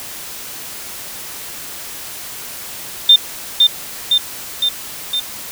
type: tone with echo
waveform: sine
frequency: 3600 Hz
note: A7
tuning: 39 cents sharp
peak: -3 dBFS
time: 3.09-3.16 s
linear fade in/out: 5 ms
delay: 510 ms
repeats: 4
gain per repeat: -3 dB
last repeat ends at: 5.2 s
effects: white hiss -30 dBFS RMS until 5.51 s